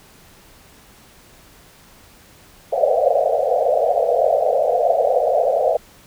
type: band-pass noise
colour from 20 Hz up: white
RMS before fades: -17 dBFS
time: 2.72-5.77 s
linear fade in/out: 5 ms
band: 470 to 730 Hz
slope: 96 dB/octave
effects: pink hiss -48 dBFS RMS until 6.06 s